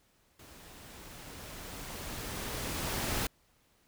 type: noise with level ramp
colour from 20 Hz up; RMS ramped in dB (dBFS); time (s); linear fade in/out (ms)
pink; -54 to -32; 0.39-3.27; 5
effects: pink hiss -69 dBFS RMS until 3.87 s